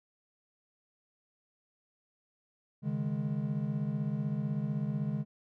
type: chord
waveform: triangle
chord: C# suspended second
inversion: none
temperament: equal with one note detuned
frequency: 138.59 / 154.49 / 207.7 Hz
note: C#3 / D#3 / G#3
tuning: 0 / -12 / 0 cents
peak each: -33 dBFS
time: 2.82-5.25 s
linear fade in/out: 50 ms
effects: none